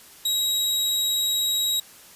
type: tone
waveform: sawtooth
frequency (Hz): 3829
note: A#7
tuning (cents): +46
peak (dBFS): -18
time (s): 0.25-1.8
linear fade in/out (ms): 5
effects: white hiss -48 dBFS RMS until 2.15 s + resampled to 32000 Hz